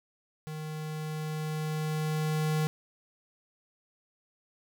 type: tone with level ramp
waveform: square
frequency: 154.9 Hz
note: D#3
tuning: 7 cents flat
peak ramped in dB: -37 to -26 dBFS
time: 0.47-2.67 s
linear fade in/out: 0 ms
effects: none